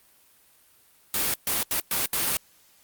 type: noise bursts at uneven times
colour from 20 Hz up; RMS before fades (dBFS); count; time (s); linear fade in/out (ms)
white; -25; 5; 1.14-1.34 / 1.47-1.63 / 1.71-1.8 / 1.91-2.06 / 2.13-2.37; 2
effects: white hiss -59 dBFS RMS until 2.83 s + Opus 32 kbps